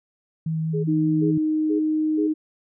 sine tone with vibrato, 159.8 Hz, D#3, 47 cents sharp, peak -22 dBFS, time 0.46-1.38 s, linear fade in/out 5 ms, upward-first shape sine, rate 5.1 Hz, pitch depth 9 cents each way
sine tone bursts, 416.4 Hz, G#4, 5 cents sharp, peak -24 dBFS, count 4, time 0.73-2.28 s, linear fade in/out 20 ms, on 110 ms, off 370 ms
sine tone, 310.3 Hz, D#4, 5 cents flat, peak -19 dBFS, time 0.87-2.34 s, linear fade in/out 20 ms
effects none

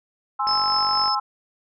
sine chord, Ab augmented, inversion none, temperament equal, 830.6 / 1046.5 / 1318.5 Hz, Ab5 / C6 / E6, 0 / 0 / 0 cents, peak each -25 dBFS, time 0.39-1.2 s, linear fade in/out 10 ms
click train, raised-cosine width 0.5 ms, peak -21 dBFS, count 30, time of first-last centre 0.47-1.079 s, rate 47.6 Hz
sine tone with tremolo, 5220 Hz, E8, 18 cents flat, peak -20 dBFS, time 0.47-1.15 s, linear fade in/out 5 ms, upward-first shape triangle, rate 4.2 Hz, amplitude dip 30%
effects none

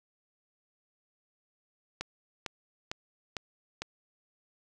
click train, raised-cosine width 0.2 ms, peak -17 dBFS, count 5, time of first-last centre 2.01-3.82 s, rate 2.21 Hz, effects none

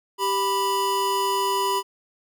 square tone pair together, 392 / 987.8 Hz, G4 / B5, 0 / 0 cents, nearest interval octave + major third, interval 1600 cents, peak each -27 / -23 dBFS, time 0.18-1.83 s, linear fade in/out 50 ms, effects none

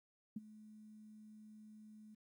sine tone with ADSR envelope, 214.4 Hz, A3, 45 cents flat, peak -38 dBFS, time 0.36-2.15 s, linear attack 6 ms, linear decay 26 ms, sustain -17 dB, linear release 10 ms, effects 13-bit

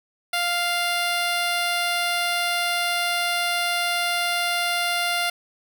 10% pulse tone, 698.5 Hz, F5, in tune, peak -13 dBFS, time 0.33-5.3 s, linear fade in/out 5 ms, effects none

